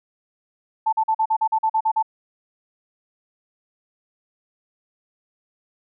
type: tone bursts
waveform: sine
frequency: 881 Hz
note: A5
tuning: 2 cents sharp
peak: -16 dBFS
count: 11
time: 0.86-2.027 s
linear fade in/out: 10 ms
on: 67 ms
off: 43 ms
effects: none